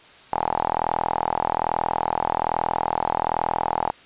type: tone with band-pass filter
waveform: sawtooth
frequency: 41.2 Hz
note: E1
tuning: in tune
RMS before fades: -24 dBFS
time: 0.32-3.91 s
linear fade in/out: 10 ms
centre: 850 Hz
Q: 7
effects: white hiss -48 dBFS RMS until 4.05 s + resampled to 8000 Hz